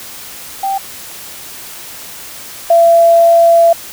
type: tone pair in turn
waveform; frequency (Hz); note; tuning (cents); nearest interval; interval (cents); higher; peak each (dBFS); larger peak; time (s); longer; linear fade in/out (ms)
sine; 782 / 674.6; G5 / E5; -4 / +40; minor third; 256; first; -13 / -4; second; 0.63-0.78 / 2.7-3.73; second; 5
effects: white hiss -30 dBFS RMS until 3.92 s